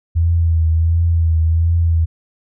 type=tone with vibrato; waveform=sine; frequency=82.5 Hz; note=E2; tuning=2 cents sharp; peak=-11 dBFS; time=0.15-2.06 s; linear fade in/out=20 ms; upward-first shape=triangle; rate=1.4 Hz; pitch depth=47 cents each way; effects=none